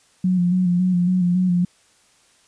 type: tone with vibrato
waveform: sine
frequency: 180 Hz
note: F#3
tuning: 47 cents flat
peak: -15 dBFS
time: 0.24-1.65 s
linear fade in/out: 5 ms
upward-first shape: square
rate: 3.6 Hz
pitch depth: 35 cents each way
effects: white hiss -57 dBFS RMS until 2.47 s + resampled to 22050 Hz